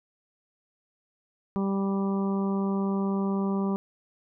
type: harmonic tone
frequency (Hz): 196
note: G3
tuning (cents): 0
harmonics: 1 / 2 / 3 / 4 / 5 / 6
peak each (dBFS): -25 / -32 / -41 / -41 / -39 / -41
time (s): 1.56-3.76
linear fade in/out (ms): 0
effects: none